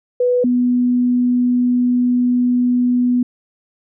sine tone pair in turn, 493.9 / 246.5 Hz, B4 / B3, 0 / -3 cents, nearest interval octave, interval 1203 cents, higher first, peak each -12 dBFS, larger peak neither, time 0.2-0.44 / 0.44-3.23 s, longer second, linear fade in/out 5 ms, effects none

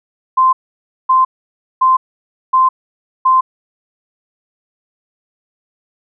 sine tone bursts, 1040 Hz, C6, 11 cents flat, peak -7 dBFS, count 5, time 0.37-3.41 s, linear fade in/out 10 ms, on 160 ms, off 560 ms, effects none

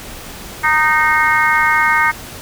harmonic tone, 308.6 Hz, D#4, 14 cents flat, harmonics 3 / 4 / 5 / 6 / 7, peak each -17 / -17 / -17 / -17 / -17 dBFS, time 0.63-2.12 s, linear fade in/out 20 ms, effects pink hiss -32 dBFS RMS until 2.41 s

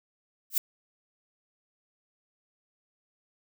violet noise with exponential growth, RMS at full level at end -19 dBFS, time 0.5-0.58 s, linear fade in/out 2 ms, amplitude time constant 17 ms, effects none

